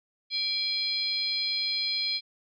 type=harmonic tone with a mistuned harmonic; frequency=830.6 Hz; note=G#5; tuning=in tune; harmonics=3 / 4 / 5 / 6; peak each=-36 / -34 / -28 / -36 dBFS; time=0.3-2.21 s; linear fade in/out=50 ms; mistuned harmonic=3; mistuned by=-110 cents; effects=none